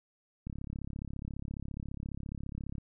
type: click train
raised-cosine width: 5 ms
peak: -27 dBFS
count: 81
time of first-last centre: 0.47-2.782 s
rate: 34.6 Hz
effects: none